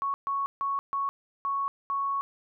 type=tone bursts at uneven times; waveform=sine; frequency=1108.7 Hz; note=C#6; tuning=in tune; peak=-26 dBFS; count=6; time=0.02-0.14 / 0.27-0.46 / 0.61-0.79 / 0.93-1.09 / 1.45-1.68 / 1.9-2.21 s; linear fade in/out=0 ms; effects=none